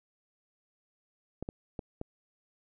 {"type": "clicks", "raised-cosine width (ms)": 2, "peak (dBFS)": -23, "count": 4, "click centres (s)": [1.426, 1.489, 1.792, 2.014], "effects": []}